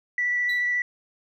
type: tone with vibrato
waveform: sine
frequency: 1960 Hz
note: B6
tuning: 14 cents flat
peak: -21 dBFS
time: 0.18-0.82 s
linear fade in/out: 2 ms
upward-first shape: triangle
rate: 14 Hz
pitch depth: 10 cents each way
type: tone with exponential decay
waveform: triangle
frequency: 3951 Hz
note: B7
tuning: in tune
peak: -28 dBFS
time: 0.49-0.77 s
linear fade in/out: 5 ms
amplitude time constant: 60 ms
effects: tanh soft clip ceiling -15 dBFS